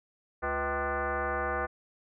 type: tone with frequency modulation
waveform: sine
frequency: 352.6 Hz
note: F4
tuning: 17 cents sharp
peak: -28 dBFS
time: 0.42-1.67 s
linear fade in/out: 20 ms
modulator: 282 Hz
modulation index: 4.8
effects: none